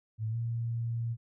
sine tone with pitch glide, 110 to 116.34 Hz, A2 to A#2, 0 to -3 cents, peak -30 dBFS, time 0.18-1.17 s, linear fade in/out 50 ms, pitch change +97 cents, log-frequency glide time 0.3-0.36 s, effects none

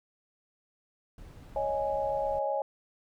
brown noise, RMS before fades -47 dBFS, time 1.18-2.39 s, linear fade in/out 2 ms
sine chord, C# suspended second, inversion none, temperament equal, 554.4 / 622.3 / 830.6 Hz, C#5 / D#5 / G#5, 0 / 0 / 0 cents, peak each -31 / -33 / -32 dBFS, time 1.56-2.62 s, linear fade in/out 2 ms
effects none

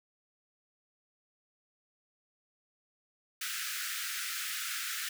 pink high-pass noise, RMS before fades -37 dBFS, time 3.41-5.09 s, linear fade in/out 5 ms, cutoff 1300 Hz, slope 96 dB/octave, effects none

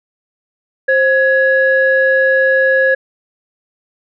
sine tone pair together, 528.2 / 1677 Hz, C5 / G#6, +16 / +16 cents, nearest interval octave + minor sixth, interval 2000 cents, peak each -11 dBFS, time 0.88-2.95 s, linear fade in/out 10 ms, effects tanh soft clip ceiling -1 dBFS

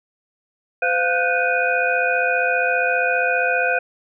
sine tone cluster, 511 / 701 / 1467 / 1542 / 2476 Hz, C5 / F5 / F#6 / G6 / D#7, -41 / +6 / -15 / -29 / -9 cents, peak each -23 dBFS, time 0.82-3.79 s, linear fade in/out 5 ms, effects none

